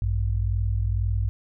sine tone pair together, 56.83 / 98.9 Hz, A#1 / G2, -43 / +16 cents, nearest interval minor seventh, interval 959 cents, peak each -24 dBFS, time 0.02-1.29 s, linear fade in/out 0 ms, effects none

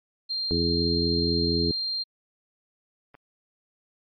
sine tone, 4186 Hz, C8, in tune, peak -26 dBFS, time 0.29-2.04 s, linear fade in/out 20 ms
harmonic tone, 84.3 Hz, E2, 39 cents sharp, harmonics 1 / 2 / 3 / 4 / 5, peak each -29 / -29 / -29 / -29 / -29 dBFS, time 0.51-1.71 s, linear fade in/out 0 ms
clicks, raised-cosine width 0.5 ms, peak -34 dBFS, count 2, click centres 3.144 / 3.151 s
effects MP3 32 kbps

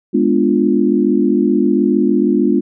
sine chord, G# diminished seventh, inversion none, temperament equal, 207.7 / 246.9 / 293.7 / 349.2 Hz, G#3 / B3 / D4 / F4, 0 / 0 / 0 / 0 cents, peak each -16 dBFS, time 0.13-2.61 s, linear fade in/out 20 ms, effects none

